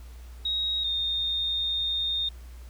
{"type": "tone pair in turn", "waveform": "sine", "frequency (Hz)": [3785, 3665], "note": ["A#7", "A#7"], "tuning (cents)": [26, -30], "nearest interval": "minor second", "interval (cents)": 56, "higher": "first", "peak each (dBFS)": -25, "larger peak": "neither", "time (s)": [[0.45, 0.84], [0.84, 2.29]], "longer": "second", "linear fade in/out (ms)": 5, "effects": ["added 60 Hz sine -41 dBFS peak until 2.69 s", "pink hiss -56 dBFS RMS until 2.69 s"]}